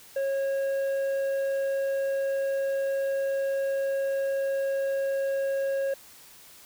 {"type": "tone with tanh clipping", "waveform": "sine", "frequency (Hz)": 546, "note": "C#5", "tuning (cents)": -26, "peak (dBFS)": -26, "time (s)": [0.16, 5.94], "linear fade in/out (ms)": 5, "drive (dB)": 6, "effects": ["white hiss -51 dBFS RMS until 6.65 s"]}